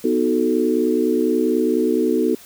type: chord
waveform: sine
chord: B dominant seventh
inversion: none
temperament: equal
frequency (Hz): 246.9 / 311.1 / 370 / 440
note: B3 / D#4 / F#4 / A4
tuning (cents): 0 / 0 / 0 / 0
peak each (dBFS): -21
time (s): 0.04-2.35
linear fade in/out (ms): 5
effects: white hiss -44 dBFS RMS until 2.45 s